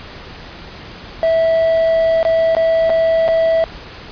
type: tone with dropouts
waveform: triangle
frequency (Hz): 654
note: E5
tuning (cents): -14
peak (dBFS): -9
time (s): 1.23-3.64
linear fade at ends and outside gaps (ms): 0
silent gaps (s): 2.229-2.251 / 2.55-2.567 / 2.895-2.901 / 3.28-3.286
effects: pink hiss -34 dBFS RMS until 4.11 s + resampled to 11025 Hz